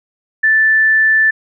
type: tone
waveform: sine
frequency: 1760 Hz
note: A6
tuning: in tune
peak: -8 dBFS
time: 0.43-1.31 s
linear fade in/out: 10 ms
effects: none

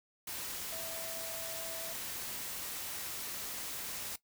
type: tone in noise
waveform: sine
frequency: 657 Hz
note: E5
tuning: 6 cents flat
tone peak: -45 dBFS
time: 0.72-1.93 s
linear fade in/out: 5 ms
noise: white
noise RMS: -41 dBFS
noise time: 0.27-4.16 s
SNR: -7 dB
effects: noise-tail reverb RT60 0.1 s tail -17 dB re dry

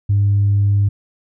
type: tone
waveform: sine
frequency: 101 Hz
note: G#2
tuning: 48 cents flat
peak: -10 dBFS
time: 0.09-0.89 s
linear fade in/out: 10 ms
effects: tanh soft clip ceiling -8 dBFS

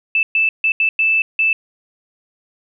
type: tone bursts at uneven times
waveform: sine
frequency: 2637 Hz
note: E7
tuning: in tune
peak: -12 dBFS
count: 6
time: 0.15-0.23 / 0.35-0.49 / 0.64-0.72 / 0.8-0.89 / 0.99-1.22 / 1.39-1.53 s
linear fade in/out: 2 ms
effects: none

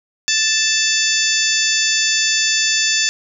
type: harmonic tone with a mistuned harmonic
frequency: 880 Hz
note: A5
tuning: in tune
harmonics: 2 / 3 / 4 / 5 / 6 / 7 / 8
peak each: -22 / -22 / -22 / -22 / -22 / -22 / -22 dBFS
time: 0.28-3.09 s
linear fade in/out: 0 ms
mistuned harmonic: 5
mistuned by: +73 cents
effects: none

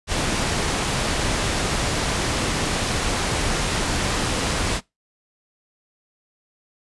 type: low-pass noise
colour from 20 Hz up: pink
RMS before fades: -23 dBFS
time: 0.07-4.81 s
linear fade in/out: 50 ms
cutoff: 9400 Hz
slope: 12 dB/octave
effects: noise-tail reverb RT60 0.2 s tail -23 dB re dry + resampled to 24000 Hz

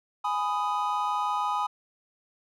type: chord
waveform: triangle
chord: G# minor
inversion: none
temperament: just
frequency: 830.6 / 996.7 / 1245.9 Hz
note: G#5 / B5 / D#6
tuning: 0 / +16 / +2 cents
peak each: -28 dBFS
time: 0.24-1.67 s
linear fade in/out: 10 ms
effects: none

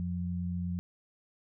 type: tone pair together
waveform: sine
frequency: 88.45 / 176.9 Hz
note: F2 / F3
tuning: +23 / +23 cents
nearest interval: octave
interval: 1200 cents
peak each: -35 / -33 dBFS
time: 0-0.79 s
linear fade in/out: 0 ms
effects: none

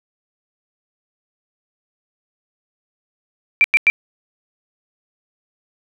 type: tone bursts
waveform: sine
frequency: 2349 Hz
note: D7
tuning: in tune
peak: -8 dBFS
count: 3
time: 3.61-3.9 s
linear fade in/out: 0 ms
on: 32 ms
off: 97 ms
effects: none

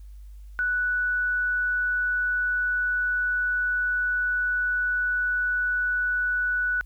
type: tone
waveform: sine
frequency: 1480 Hz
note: F#6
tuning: in tune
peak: -22 dBFS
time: 0.59-6.81 s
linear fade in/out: 0 ms
effects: added 50 Hz sine -40 dBFS peak until 6.85 s + white hiss -67 dBFS RMS until 6.85 s

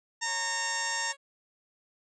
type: harmonic tone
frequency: 918 Hz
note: A#5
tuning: 27 cents flat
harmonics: 1 / 2 / 3 / 4 / 5 / 6 / 7 / 8 / 9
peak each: -36 / -33 / -43 / -42 / -46 / -37 / -39 / -38 / -47 dBFS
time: 0.21-1.13 s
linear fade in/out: 20 ms
type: tone with pitch glide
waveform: 10% pulse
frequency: 551 to 554.5 Hz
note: C#5 to C#5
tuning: -11 to 0 cents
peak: -34 dBFS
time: 0.24-1.17 s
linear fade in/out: 50 ms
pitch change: +11 cents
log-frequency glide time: 0.55-1.01 s
effects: resampled to 22050 Hz

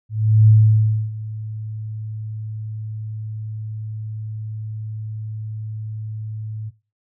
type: tone with ADSR envelope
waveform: sine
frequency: 108.6 Hz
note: A2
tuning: 22 cents flat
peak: -7 dBFS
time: 0.09-6.71 s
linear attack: 390 ms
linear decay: 630 ms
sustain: -19 dB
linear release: 30 ms
effects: noise-tail reverb RT60 0.3 s tail -18 dB re dry

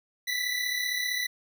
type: tone pair together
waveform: 25% pulse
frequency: 1961.6 / 1997 Hz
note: B6 / B6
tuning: -12 / +19 cents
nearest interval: unison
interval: 31 cents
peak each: -27 dBFS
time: 0.27-1.27 s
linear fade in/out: 10 ms
effects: none

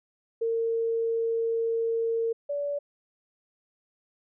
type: tone pair in turn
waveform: sine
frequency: 457 / 574.9 Hz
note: A#4 / D5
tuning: -34 / -37 cents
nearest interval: major third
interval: 397 cents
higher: second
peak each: -24 / -27 dBFS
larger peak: first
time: 0.41-2.33 / 2.49-2.79 s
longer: first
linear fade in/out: 10 ms
effects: none

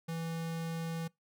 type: tone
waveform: square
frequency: 164.81 Hz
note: E3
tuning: in tune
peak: -36 dBFS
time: 0.08-1.08 s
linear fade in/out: 10 ms
effects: noise-tail reverb RT60 0.2 s tail -25 dB re dry

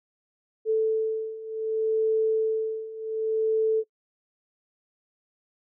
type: beating tone pair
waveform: sine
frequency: 440 / 440.66 Hz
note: A4 / A4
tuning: 0 / +3 cents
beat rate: 0.66 Hz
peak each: -27 / -24 dBFS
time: 0.65-3.84 s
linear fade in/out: 50 ms
effects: noise-tail reverb RT60 0.1 s tail -22 dB re dry

